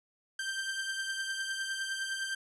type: beating tone pair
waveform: sawtooth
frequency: 1568 / 1577.8 Hz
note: G6 / G6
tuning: 0 / +11 cents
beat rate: 9.8 Hz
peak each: -31 / -37 dBFS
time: 0.39-2.35 s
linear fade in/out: 5 ms
effects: resampled to 24000 Hz